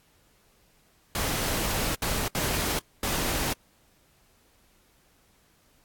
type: noise bursts at uneven times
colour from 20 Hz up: pink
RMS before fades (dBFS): -28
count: 4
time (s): 1.15-1.95 / 2.02-2.28 / 2.35-2.79 / 3.03-3.53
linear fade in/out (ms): 2
effects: pink hiss -63 dBFS RMS until 5.84 s + AAC 64 kbps